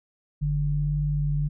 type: tone pair together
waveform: sine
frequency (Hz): 48.46 / 146.83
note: G1 / D3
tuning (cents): -19 / 0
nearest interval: octave + perfect fifth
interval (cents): 1919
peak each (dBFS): -28 / -23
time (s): 0.41-1.49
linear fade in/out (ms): 20
effects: none